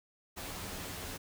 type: noise with comb filter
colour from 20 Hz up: pink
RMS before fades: -42 dBFS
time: 0.36-1.18 s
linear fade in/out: 20 ms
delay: 11 ms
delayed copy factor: +0.55
effects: none